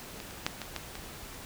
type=clicks; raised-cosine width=0.2 ms; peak=-22 / -29 / -10 / -19 / -30 / -16 / -23 dBFS; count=7; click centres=0.202 / 0.309 / 0.465 / 0.617 / 0.655 / 0.763 / 0.954 s; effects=pink hiss -45 dBFS RMS until 1.45 s